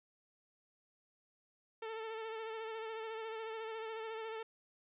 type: tone with vibrato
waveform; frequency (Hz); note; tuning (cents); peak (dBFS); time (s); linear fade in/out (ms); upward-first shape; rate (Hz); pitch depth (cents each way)
sawtooth; 444.6; A4; +18; -37; 1.82-4.43; 5; sine; 14; 31
effects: resampled to 8000 Hz + 13-bit